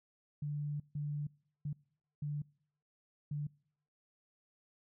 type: tone bursts at uneven times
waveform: sine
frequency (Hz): 146.83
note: D3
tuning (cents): 0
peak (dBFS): -35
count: 5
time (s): 0.42-0.8 / 0.95-1.27 / 1.65-1.73 / 2.22-2.42 / 3.31-3.47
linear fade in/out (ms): 5
effects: noise-tail reverb RT60 0.7 s tail -26 dB re dry